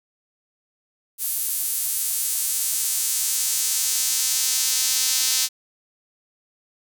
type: tone with high-pass filter sweep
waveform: sawtooth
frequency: 258.3 Hz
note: C4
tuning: 22 cents flat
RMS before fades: -23 dBFS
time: 1.18-5.49 s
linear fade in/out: 50 ms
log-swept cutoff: 11000 to 5200 Hz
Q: 1.2
effects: none